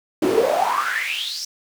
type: noise with high-pass filter sweep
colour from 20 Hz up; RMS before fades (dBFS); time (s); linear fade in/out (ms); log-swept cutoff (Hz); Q
brown; -21; 0.22-1.45; 5; 300 to 5700; 9
effects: none